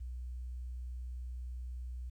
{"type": "tone", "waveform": "sine", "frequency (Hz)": 61.7, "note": "B1", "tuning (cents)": -1, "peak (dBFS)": -39, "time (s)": [0, 2.1], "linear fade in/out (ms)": 10, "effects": ["12-bit"]}